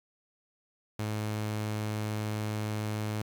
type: tone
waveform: sawtooth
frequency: 106.8 Hz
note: G#2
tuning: 49 cents sharp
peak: -27 dBFS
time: 0.99-3.22 s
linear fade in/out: 5 ms
effects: 9-bit